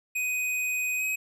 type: tone with pitch glide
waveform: square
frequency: 2500 to 2532 Hz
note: D#7 to D#7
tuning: +8 to +30 cents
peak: -27 dBFS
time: 0.15-1.16 s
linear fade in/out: 10 ms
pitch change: +22 cents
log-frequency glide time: 0.97-1.03 s
effects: none